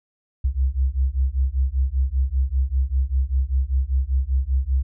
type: beating tone pair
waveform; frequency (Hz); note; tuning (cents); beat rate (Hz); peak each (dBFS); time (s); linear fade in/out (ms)
sine; 63.6 / 68.7; C2 / C#2; -48 / -15; 5.1; -21; 0.44-4.83; 10
effects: none